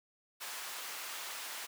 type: high-pass noise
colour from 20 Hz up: pink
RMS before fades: -43 dBFS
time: 0.4-1.67 s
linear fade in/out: 20 ms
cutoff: 1000 Hz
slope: 12 dB/octave
effects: none